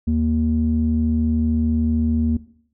square tone with low-pass filter, 77.78 Hz, D#2, in tune, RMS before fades -19 dBFS, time 0.07-2.37 s, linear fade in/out 5 ms, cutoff 220 Hz, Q 5.1, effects noise-tail reverb RT60 0.6 s tail -18 dB re dry

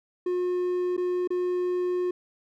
triangle tone with dropouts, 359.6 Hz, F#4, 49 cents flat, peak -22 dBFS, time 0.26-2.11 s, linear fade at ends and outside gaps 5 ms, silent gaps 0.967-0.977 / 1.275-1.304 s, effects none

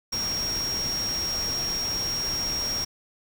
sine tone in noise, 5588 Hz, F8, in tune, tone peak -26 dBFS, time 0.12-2.85 s, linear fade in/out 10 ms, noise pink, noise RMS -35 dBFS, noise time 0.12-2.85 s, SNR +6 dB, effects none

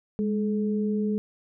sine tone pair together, 206.6 / 429 Hz, G#3 / A4, -9 / -44 cents, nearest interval octave + minor second, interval 1265 cents, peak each -24 / -30 dBFS, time 0.19-1.18 s, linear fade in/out 0 ms, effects none

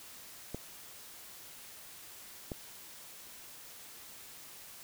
clicks, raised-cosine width 2 ms, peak -24 dBFS, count 2, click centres 0.546 / 2.518 s, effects white hiss -51 dBFS RMS until 4.83 s

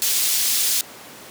pink high-pass noise, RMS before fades -20 dBFS, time 0.02-0.81 s, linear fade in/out 0 ms, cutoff 4400 Hz, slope 12 dB/octave, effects pink hiss -40 dBFS RMS until 1.3 s + high-pass 200 Hz 12 dB/octave

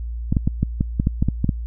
clicks, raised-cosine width 5 ms, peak -5 dBFS, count 11, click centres 0.325 / 0.368 / 0.475 / 0.63 / 0.809 / 0.999 / 1.071 / 1.225 / 1.286 / 1.444 / 1.492 s, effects added 58 Hz sine -25 dBFS peak until 1.66 s

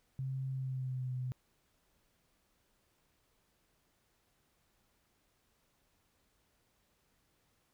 sine tone with pitch glide, 132.8 to 127.02 Hz, C3 to B2, +26 to +49 cents, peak -35 dBFS, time 0.19-1.32 s, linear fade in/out 0 ms, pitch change -77 cents, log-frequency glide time 0.5-1.14 s, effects pink hiss -75 dBFS RMS until 7.73 s

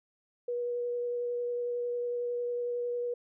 sine tone with vibrato, 483.4 Hz, B4, 37 cents flat, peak -30 dBFS, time 0.48-3.14 s, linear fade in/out 5 ms, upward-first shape sine, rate 11 Hz, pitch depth 9 cents each way, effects none

